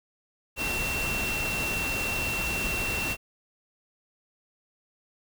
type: tone in noise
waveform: sine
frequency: 2715 Hz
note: F7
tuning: 50 cents flat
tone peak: -29 dBFS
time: 0.56-3.17 s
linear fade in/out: 50 ms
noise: pink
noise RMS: -32 dBFS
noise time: 0.56-3.17 s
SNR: 0 dB
effects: none